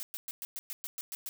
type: noise bursts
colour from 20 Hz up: blue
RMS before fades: -39 dBFS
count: 10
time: 0-1.29 s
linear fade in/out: 0 ms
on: 30 ms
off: 110 ms
effects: none